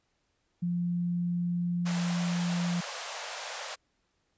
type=tone; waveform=sine; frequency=174.61 Hz; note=F3; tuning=in tune; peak=-27 dBFS; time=0.62-2.81 s; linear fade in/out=10 ms
type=high-pass noise; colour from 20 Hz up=pink; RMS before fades=-38 dBFS; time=1.85-3.76 s; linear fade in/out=20 ms; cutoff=520 Hz; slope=48 dB/octave
effects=pink hiss -75 dBFS RMS until 4.37 s + resampled to 16000 Hz